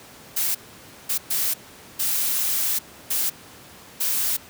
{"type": "noise bursts at uneven times", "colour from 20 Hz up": "blue", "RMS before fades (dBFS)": -23, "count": 6, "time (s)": [[0.36, 0.55], [1.09, 1.18], [1.3, 1.54], [1.99, 2.79], [3.1, 3.3], [4, 4.37]], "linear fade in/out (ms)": 10, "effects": ["pink hiss -45 dBFS RMS until 4.49 s", "high-pass 100 Hz 12 dB/octave"]}